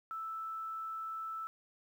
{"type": "tone with quantisation", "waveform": "sine", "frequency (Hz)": 1318.5, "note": "E6", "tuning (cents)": 0, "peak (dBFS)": -38, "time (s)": [0.11, 1.47], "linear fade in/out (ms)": 0, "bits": 11, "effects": []}